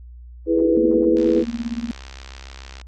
sine chord, E major, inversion none, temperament equal, 329.6 / 415.3 / 493.9 Hz, E4 / G#4 / B4, 0 / 0 / 0 cents, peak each -17 / -22 / -20 dBFS, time 0.46-1.45 s, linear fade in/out 50 ms
sine tone with tremolo, 234.1 Hz, A#3, 8 cents sharp, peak -19 dBFS, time 0.77-1.91 s, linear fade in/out 0 ms, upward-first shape triangle, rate 17 Hz, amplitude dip 95%
click train, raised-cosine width 0.2 ms, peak -22 dBFS, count 111, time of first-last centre 1.17-2.814 s, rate 66.9 Hz
effects added 60 Hz sine -37 dBFS peak until 2.87 s + AAC 32 kbps

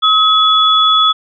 sine tone pair together, 1277 / 3409 Hz, D#6 / G#7, +45 / +45 cents, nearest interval octave + perfect fourth, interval 1700 cents, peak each -10 dBFS, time 0.02-1.13 s, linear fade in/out 20 ms, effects none

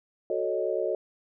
sine chord, D# half-diminished seventh, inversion first, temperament equal, 370 / 440 / 554.4 / 622.3 Hz, F#4 / A4 / C#5 / D#5, 0 / 0 / 0 / 0 cents, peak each -31 dBFS, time 0.3-0.95 s, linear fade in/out 2 ms, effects none

